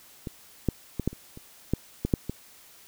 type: clicks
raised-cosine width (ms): 3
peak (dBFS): -20 / -10 / -15 / -11 / -28 / -29 / -10 / -13 / -8 / -17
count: 10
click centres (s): 0.272 / 0.687 / 0.997 / 1.076 / 1.13 / 1.374 / 1.736 / 2.05 / 2.138 / 2.296
effects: white hiss -53 dBFS RMS until 2.87 s